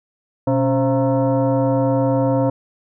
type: tone with frequency modulation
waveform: sine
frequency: 125 Hz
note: B2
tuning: 21 cents sharp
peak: -14 dBFS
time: 0.47-2.5 s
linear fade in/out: 5 ms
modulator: 402 Hz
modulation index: 1.5
effects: none